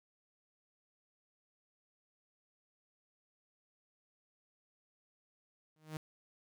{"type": "tone with exponential growth", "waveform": "sawtooth", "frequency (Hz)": 155.56, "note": "D#3", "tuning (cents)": 0, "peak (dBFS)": -33, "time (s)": [5.76, 5.97], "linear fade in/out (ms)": 2, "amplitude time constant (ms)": 45, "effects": []}